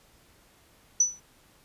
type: tone with exponential decay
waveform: sine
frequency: 5960 Hz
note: F#8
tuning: 12 cents sharp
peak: -15 dBFS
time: 1-1.2 s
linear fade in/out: 5 ms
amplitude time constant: 42 ms
effects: pink hiss -60 dBFS RMS until 1.64 s + resampled to 32000 Hz